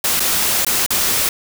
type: noise with dropouts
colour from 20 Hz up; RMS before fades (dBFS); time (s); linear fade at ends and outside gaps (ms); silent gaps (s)
white; -17; 0.04-1.29; 2; 0.196-0.203 / 0.649-0.666 / 0.863-0.905
effects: none